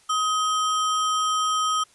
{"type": "tone with sample-and-hold", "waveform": "sine", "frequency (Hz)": 1262, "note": "D#6", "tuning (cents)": 24, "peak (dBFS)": -20, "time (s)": [0.09, 1.84], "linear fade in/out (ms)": 10, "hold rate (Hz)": 4410, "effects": ["white hiss -57 dBFS RMS until 1.94 s", "resampled to 24000 Hz"]}